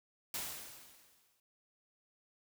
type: noise with exponential decay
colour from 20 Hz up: white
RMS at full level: -38 dBFS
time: 0.34-1.4 s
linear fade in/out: 2 ms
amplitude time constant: 230 ms
effects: none